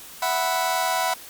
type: chord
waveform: sawtooth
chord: E suspended second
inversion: none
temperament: just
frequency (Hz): 659.3 / 741.7 / 988.9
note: E5 / F#5 / B5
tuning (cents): 0 / +4 / +2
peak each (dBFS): -24 / -21 / -21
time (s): 0.22-1.14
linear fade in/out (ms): 5
effects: white hiss -42 dBFS RMS until 1.29 s + Opus 48 kbps